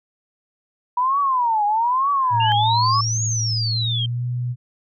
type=tone with vibrato; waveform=sine; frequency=968 Hz; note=B5; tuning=35 cents flat; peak=-16 dBFS; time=0.97-3.01 s; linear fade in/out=5 ms; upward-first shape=triangle; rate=1.1 Hz; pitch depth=300 cents each way
type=tone with exponential growth; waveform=sine; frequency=1661.2 Hz; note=G#6; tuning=in tune; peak=-22 dBFS; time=2.15-2.52 s; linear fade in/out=0 ms; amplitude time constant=79 ms
type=tone with pitch glide; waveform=sine; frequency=112 to 122.84 Hz; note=A2 to B2; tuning=+31 to -9 cents; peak=-21 dBFS; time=2.3-4.56 s; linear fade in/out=50 ms; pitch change=+160 cents; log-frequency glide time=3.71-4.24 s
type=exponential two-way sweep; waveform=sine; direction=up then down; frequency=2750 to 6790 to 3127 Hz; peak=-22 dBFS; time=2.4-4.06 s; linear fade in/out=5 ms; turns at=3.24 s
effects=none